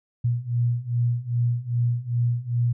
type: beating tone pair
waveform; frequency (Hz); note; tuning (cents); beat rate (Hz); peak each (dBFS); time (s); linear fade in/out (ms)
sine; 118.5 / 121; A#2 / B2; +29 / -35; 2.5; -25 / -23; 0.24-2.73; 10
effects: none